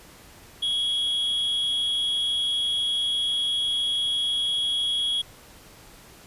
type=tone with amplitude modulation; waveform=triangle; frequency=3322 Hz; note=G#7; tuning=in tune; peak=-19 dBFS; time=0.62-5.22 s; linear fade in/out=10 ms; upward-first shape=sine; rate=252 Hz; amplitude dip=45%; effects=pink hiss -49 dBFS RMS until 6.26 s + resampled to 32000 Hz